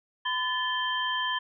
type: tone cluster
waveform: sine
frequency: 1012 / 1745 / 3139 Hz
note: B5 / A6 / G7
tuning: +42 / -15 / +2 cents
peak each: -30 / -31 / -31 dBFS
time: 0.25-1.39 s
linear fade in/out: 10 ms
effects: none